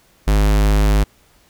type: tone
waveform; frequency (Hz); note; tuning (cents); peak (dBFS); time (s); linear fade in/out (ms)
square; 51.5; G#1; -14; -12; 0.27-1.04; 10
effects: pink hiss -54 dBFS RMS until 1.49 s